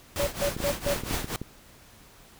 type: noise with tremolo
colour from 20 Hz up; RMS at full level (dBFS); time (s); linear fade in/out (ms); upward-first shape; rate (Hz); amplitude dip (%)
pink; -28; 0.16-1.36; 0; triangle; 4.3; 90
type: tone bursts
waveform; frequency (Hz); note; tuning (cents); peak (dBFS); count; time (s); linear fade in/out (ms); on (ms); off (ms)
sine; 571; D5; -49; -24; 4; 0.19-0.942; 10; 83; 140
type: clicks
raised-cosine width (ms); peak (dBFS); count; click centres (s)
3; -20; 10; 0.566 / 0.603 / 0.64 / 0.865 / 0.962 / 1.036 / 1.111 / 1.143 / 1.244 / 1.416
effects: pink hiss -53 dBFS RMS until 2.39 s